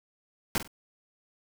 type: noise with echo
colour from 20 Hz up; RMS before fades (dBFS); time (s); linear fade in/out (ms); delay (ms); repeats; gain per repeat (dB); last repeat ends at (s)
pink; -27; 0.55-0.58; 0; 48; 2; -12; 0.676
effects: none